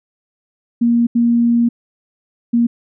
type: tone bursts at uneven times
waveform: sine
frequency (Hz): 235.7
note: A#3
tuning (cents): +19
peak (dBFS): -10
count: 3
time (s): 0.81-1.07 / 1.15-1.69 / 2.53-2.67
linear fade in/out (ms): 10
effects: none